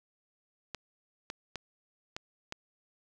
clicks, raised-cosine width 0.2 ms, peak -20 dBFS, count 5, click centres 0.747 / 1.301 / 1.557 / 2.165 / 2.524 s, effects none

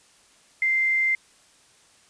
sine tone with quantisation, 2088 Hz, C7, 4 cents flat, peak -19 dBFS, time 0.62-1.15 s, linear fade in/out 2 ms, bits 8, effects white hiss -57 dBFS RMS until 2.09 s + resampled to 22050 Hz

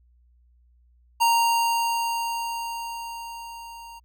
square tone with level ramp, 929 Hz, A#5, 6 cents flat, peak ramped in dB -17 to -41 dBFS, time 1.2-4 s, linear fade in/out 20 ms, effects added 60 Hz sine -56 dBFS peak until 4.04 s

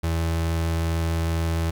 35% pulse tone, 82.41 Hz, E2, in tune, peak -20 dBFS, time 0.03-1.71 s, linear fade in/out 10 ms, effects 10-bit

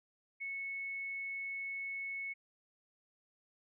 sine tone, 2203 Hz, C#7, 11 cents flat, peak -38 dBFS, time 0.4-2.34 s, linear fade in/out 20 ms, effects none

